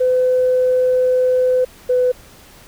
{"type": "tone pair in turn", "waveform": "sine", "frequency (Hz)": [507, 500.9], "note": ["B4", "B4"], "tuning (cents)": [45, 24], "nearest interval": "unison", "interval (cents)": 21, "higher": "first", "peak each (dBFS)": -11, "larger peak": "neither", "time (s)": [[0, 1.65], [1.89, 2.12]], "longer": "first", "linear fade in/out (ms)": 10, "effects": ["tanh soft clip ceiling -7 dBFS", "pink hiss -44 dBFS RMS until 2.67 s"]}